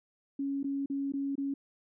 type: tone with dropouts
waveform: sine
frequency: 277.2 Hz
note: C#4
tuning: in tune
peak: -30 dBFS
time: 0.39-1.54 s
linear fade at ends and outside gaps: 5 ms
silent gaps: 0.631-0.642 / 0.86-0.899 / 1.122-1.136 / 1.355-1.379 s
effects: none